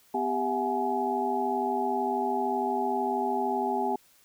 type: tone cluster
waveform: sine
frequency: 251 / 394.9 / 673 / 746 / 844 Hz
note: B3 / G4 / E5 / F#5 / G#5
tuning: +28 / +13 / +36 / +14 / +28 cents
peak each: -33 / -31 / -37 / -33 / -29 dBFS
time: 0.14-3.96 s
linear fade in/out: 5 ms
effects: white hiss -61 dBFS RMS until 4.24 s